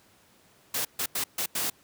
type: noise bursts at uneven times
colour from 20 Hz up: white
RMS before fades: -29 dBFS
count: 5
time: 0.74-0.85 / 0.99-1.06 / 1.15-1.24 / 1.38-1.46 / 1.55-1.7 s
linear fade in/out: 5 ms
effects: pink hiss -60 dBFS RMS until 1.83 s + high-pass 100 Hz 12 dB/octave